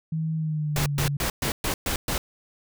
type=tone with pitch glide; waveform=sine; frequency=159.5 to 142.92 Hz; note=D#3 to D3; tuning=+43 to -47 cents; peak=-24 dBFS; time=0.12-1.17 s; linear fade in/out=5 ms; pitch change=-190 cents; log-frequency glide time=0.36-0.94 s
type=noise bursts; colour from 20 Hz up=pink; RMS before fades=-26 dBFS; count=7; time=0.76-2.18 s; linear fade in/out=2 ms; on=100 ms; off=120 ms
effects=none